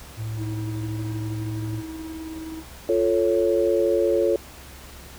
triangle tone with pitch glide, 110 to 110.83 Hz, A2 to A2, 0 to +13 cents, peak -25 dBFS, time 0.16-1.83 s, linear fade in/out 50 ms, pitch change +13 cents, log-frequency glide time 0.43-0.77 s
triangle tone with tremolo, 320 Hz, D#4, 49 cents sharp, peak -29 dBFS, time 0.36-2.64 s, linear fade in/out 50 ms, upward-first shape square, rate 19 Hz, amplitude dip 30%
sine chord, F augmented, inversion none, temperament equal, 349.2 / 440 / 554.4 Hz, F4 / A4 / C#5, 0 / 0 / 0 cents, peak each -22 dBFS, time 2.89-4.36 s, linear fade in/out 2 ms
effects added 68 Hz sine -44 dBFS peak until 5.18 s + pink hiss -44 dBFS RMS until 5.18 s

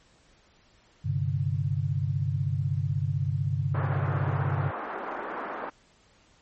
sine chord, G suspended fourth, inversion none, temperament equal, 98 / 130.81 / 146.83 Hz, G2 / C3 / D3, 0 / 0 / 0 cents, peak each -29 dBFS, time 1.04-4.71 s, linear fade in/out 20 ms
white band-pass noise, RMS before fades -35 dBFS, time 3.74-5.7 s, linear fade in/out 10 ms, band 250 to 1400 Hz, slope 24 dB/octave
effects pink hiss -61 dBFS RMS until 6.41 s + MP3 32 kbps

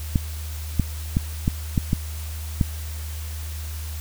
clicks, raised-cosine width 5 ms, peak -6 dBFS, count 7, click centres 0.158 / 0.797 / 1.169 / 1.479 / 1.778 / 1.931 / 2.612 s, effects added 77 Hz sine -29 dBFS peak until 4 s + white hiss -40 dBFS RMS until 4 s

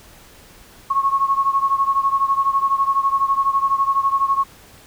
sine beating tone pair, 1093 / 1105 Hz, C#6 / C#6, -25 / -6 cents, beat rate 12 Hz, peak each -17 / -20 dBFS, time 0.9-4.44 s, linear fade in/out 10 ms, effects pink hiss -46 dBFS RMS until 4.86 s

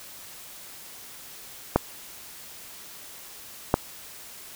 clicks, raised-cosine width 1 ms, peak -3 dBFS, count 2, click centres 1.76 / 3.741 s, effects white hiss -44 dBFS RMS until 4.55 s

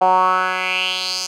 10% pulse tone with band-pass filter sweep, 185 Hz, F#3, in tune, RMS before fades -18 dBFS, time 0.01-1.27 s, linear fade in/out 10 ms, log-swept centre 760 to 5800 Hz, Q 4, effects none

